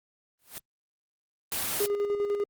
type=noise with exponential growth; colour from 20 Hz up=white; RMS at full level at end=-35 dBFS; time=0.39-0.58 s; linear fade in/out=0 ms; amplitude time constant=40 ms
type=noise; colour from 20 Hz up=white; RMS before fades=-30 dBFS; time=1.52-1.86 s; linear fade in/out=0 ms
type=tone with tremolo; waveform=triangle; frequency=408.6 Hz; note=G#4; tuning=28 cents flat; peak=-22 dBFS; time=1.8-2.44 s; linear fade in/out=5 ms; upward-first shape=square; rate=10 Hz; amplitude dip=45%
effects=Opus 24 kbps